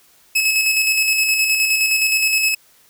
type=tone with tremolo; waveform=sawtooth; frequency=2584 Hz; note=E7; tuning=35 cents flat; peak=-10 dBFS; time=0.35-2.55 s; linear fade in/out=10 ms; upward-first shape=square; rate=9.6 Hz; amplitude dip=35%; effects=white hiss -53 dBFS RMS until 2.89 s